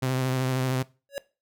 sawtooth tone with vibrato, 129.7 Hz, C3, 15 cents flat, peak -20 dBFS, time 0.02-0.83 s, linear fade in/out 10 ms, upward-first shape sine, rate 13 Hz, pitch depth 27 cents each way
square tone with exponential growth, 560 Hz, C#5, 18 cents sharp, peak -26 dBFS, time 1.09-1.18 s, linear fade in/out 0 ms, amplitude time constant 19 ms
effects noise-tail reverb RT60 0.3 s tail -20 dB re dry

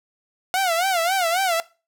sawtooth tone with vibrato, 716 Hz, F5, 43 cents sharp, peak -15 dBFS, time 0.54-1.6 s, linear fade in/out 0 ms, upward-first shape sine, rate 3.7 Hz, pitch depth 150 cents each way, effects noise-tail reverb RT60 0.3 s tail -19 dB re dry

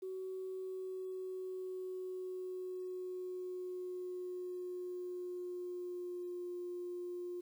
sine tone with pitch glide, 375.9 to 354.8 Hz, F#4 to F4, +27 to +27 cents, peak -39 dBFS, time 0.02-7.41 s, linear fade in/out 10 ms, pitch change -100 cents, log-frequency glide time 0.48-6.5 s, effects tanh soft clip ceiling -35 dBFS + 11-bit

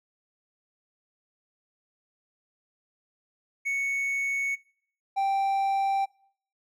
triangle tone pair in turn, 2217 / 783.8 Hz, C#7 / G5, 0 / 0 cents, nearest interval octave + tritone, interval 1800 cents, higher first, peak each -24 / -21 dBFS, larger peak second, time 3.65-4.56 / 5.16-6.06 s, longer first, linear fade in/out 20 ms, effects noise-tail reverb RT60 0.6 s tail -24 dB re dry

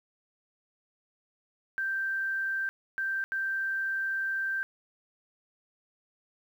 sine tone bursts at uneven times, 1568 Hz, G6, in tune, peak -28 dBFS, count 3, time 1.78-2.69 / 2.98-3.24 / 3.32-4.63 s, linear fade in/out 0 ms, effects 10-bit

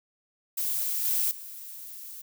violet noise with level steps, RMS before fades -29 / -26 / -42 dBFS, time 0.57-2.22 s, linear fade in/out 10 ms, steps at 1.05 / 1.31 s, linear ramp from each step 2 ms, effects none

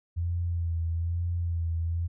sine tone with vibrato, 84.7 Hz, E2, 48 cents sharp, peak -26 dBFS, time 0.16-2.08 s, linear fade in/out 20 ms, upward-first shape sine, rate 1.1 Hz, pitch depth 39 cents each way, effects none

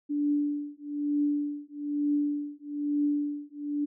sine tone with tremolo, 291.7 Hz, D4, 12 cents flat, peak -22 dBFS, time 0.09-3.86 s, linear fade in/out 20 ms, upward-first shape triangle, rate 1.1 Hz, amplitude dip 100%, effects none

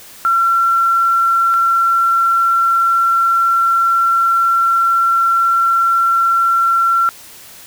sine tone pair in turn, 1359 / 1359 Hz, F6 / F6, -48 / -48 cents, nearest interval unison, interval 0 cents, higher neither, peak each -10 dBFS, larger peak neither, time 0.25-1.54 / 1.54-7.09 s, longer second, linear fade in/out 0 ms, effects white hiss -38 dBFS RMS until 7.66 s

